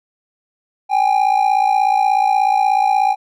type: ring-modulated tone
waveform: triangle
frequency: 802 Hz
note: G5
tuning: 39 cents sharp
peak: -7 dBFS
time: 0.89-3.16 s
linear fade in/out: 50 ms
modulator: 28.3 Hz
effects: none